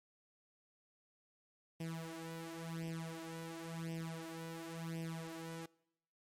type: tone with flanger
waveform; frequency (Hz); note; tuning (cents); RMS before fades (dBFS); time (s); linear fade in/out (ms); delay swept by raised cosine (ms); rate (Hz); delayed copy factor
sawtooth; 164.3; E3; -5; -45; 1.8-5.66; 5; 0.36 to 4.06; 0.94; +0.85
effects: noise-tail reverb RT60 0.8 s tail -24 dB re dry + MP3 64 kbps